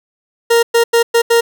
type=tone bursts at uneven times; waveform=40% pulse; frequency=466.2 Hz; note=A#4; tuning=in tune; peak=-7 dBFS; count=5; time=0.5-0.63 / 0.74-0.84 / 0.93-1.03 / 1.14-1.22 / 1.3-1.41 s; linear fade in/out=10 ms; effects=none